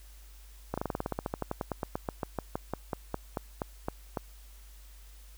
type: slowing click train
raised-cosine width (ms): 1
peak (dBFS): -17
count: 29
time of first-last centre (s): 0.74-4.172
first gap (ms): 36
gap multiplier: 1.08
effects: added 50 Hz sine -49 dBFS peak until 5.37 s + white hiss -59 dBFS RMS until 5.37 s